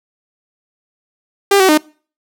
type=tone with pitch steps; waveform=sawtooth; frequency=398.6 / 378.9 / 305.6 Hz; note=G4 / F#4 / D#4; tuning=+29 / +41 / -31 cents; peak=-4 dBFS; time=1.51-1.777 s; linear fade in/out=5 ms; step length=89 ms; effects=noise-tail reverb RT60 0.4 s tail -24 dB re dry